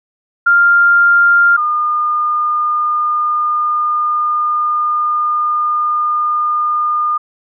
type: tone pair in turn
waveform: sine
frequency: 1396.9 / 1214.1 Hz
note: F6 / D#6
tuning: 0 / -43 cents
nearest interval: major second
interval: 243 cents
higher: first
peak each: -6 / -12 dBFS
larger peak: first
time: 0.46-1.57 / 1.57-7.18 s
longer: second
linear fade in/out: 10 ms
effects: none